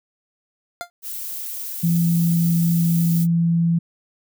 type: tone with exponential decay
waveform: 25% pulse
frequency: 698 Hz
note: F5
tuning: 1 cent flat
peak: -19 dBFS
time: 0.81-0.9 s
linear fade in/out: 0 ms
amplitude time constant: 19 ms
type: noise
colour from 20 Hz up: violet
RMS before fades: -30 dBFS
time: 1.02-3.27 s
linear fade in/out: 50 ms
type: tone with pitch glide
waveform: sine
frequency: 169.5 to 168.13 Hz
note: E3 to E3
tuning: +49 to +34 cents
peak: -15 dBFS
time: 1.83-3.79 s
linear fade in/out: 10 ms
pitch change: -15 cents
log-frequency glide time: 2.07-3.57 s
effects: none